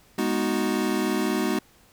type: chord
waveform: square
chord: G# minor seventh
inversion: none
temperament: equal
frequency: 207.7 / 246.9 / 311.1 / 370 Hz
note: G#3 / B3 / D#4 / F#4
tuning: 0 / 0 / 0 / 0 cents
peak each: -29 dBFS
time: 0.18-1.59 s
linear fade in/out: 5 ms
effects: pink hiss -57 dBFS RMS until 1.92 s